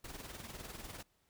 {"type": "noise with tremolo", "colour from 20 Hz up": "pink", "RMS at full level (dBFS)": -45, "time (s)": [0.04, 1.03], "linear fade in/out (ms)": 5, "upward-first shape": "triangle", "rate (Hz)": 20, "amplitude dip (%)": 70, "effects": ["pink hiss -75 dBFS RMS until 1.29 s"]}